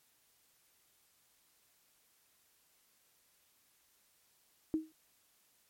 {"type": "tone with exponential decay", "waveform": "sine", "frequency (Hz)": 315.5, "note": "D#4", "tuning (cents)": 24, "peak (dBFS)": -26, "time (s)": [4.74, 4.92], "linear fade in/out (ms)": 0, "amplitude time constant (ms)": 38, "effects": ["white hiss -71 dBFS RMS until 5.69 s", "MP3 64 kbps"]}